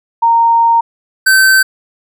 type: tone pair in turn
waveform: sine / square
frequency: 925 / 1543.1 Hz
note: A#5 / G6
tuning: -14 / -28 cents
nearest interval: major sixth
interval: 886 cents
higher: second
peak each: -6 dBFS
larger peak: neither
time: 0.22-0.81 / 1.26-1.63 s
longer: first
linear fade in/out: 10 ms
effects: none